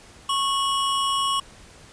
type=tone pair together; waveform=square; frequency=1100 / 2934 Hz; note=C#6 / F#7; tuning=-14 / -15 cents; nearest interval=octave + perfect fourth; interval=1699 cents; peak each=-23 / -27 dBFS; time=0.29-1.4 s; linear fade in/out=5 ms; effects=pink hiss -48 dBFS RMS until 1.92 s + resampled to 22050 Hz